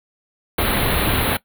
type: band-stop noise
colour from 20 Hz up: pink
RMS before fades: -19 dBFS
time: 0.58-1.37 s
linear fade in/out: 5 ms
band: 4200 to 9600 Hz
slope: 96 dB/octave
effects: noise-tail reverb RT60 0.1 s tail -19 dB re dry